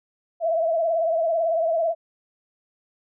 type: tone with vibrato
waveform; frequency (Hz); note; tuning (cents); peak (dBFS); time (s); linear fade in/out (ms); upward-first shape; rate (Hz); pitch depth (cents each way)
sine; 659.3; E5; 0; -19; 0.4-1.95; 50; triangle; 18; 82
effects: none